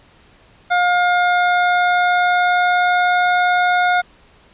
25% pulse tone with pitch glide, 712 to 717.8 Hz, F5 to F5, +33 to +47 cents, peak -9 dBFS, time 0.7-4.02 s, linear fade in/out 20 ms, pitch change +14 cents, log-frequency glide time 1.18-3.35 s, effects pink hiss -50 dBFS RMS until 4.53 s + resampled to 8000 Hz

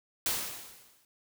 white noise with exponential decay, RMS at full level -28 dBFS, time 0.26-1.05 s, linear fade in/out 1 ms, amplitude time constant 170 ms, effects none

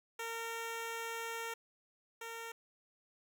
10% pulse tone pair in turn, 458.6 / 458.6 Hz, A#4 / A#4, -28 / -28 cents, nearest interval unison, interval 0 cents, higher neither, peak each -31 / -35 dBFS, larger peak first, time 0.19-1.54 / 2.21-2.52 s, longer first, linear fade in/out 5 ms, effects none

